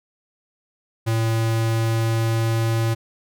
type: tone with pitch glide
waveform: square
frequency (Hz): 113 to 113.72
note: A2 to A#2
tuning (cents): +47 to -42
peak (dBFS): -19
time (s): 1.06-2.95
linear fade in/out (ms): 20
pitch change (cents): +11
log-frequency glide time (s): 1.22-2.79
effects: none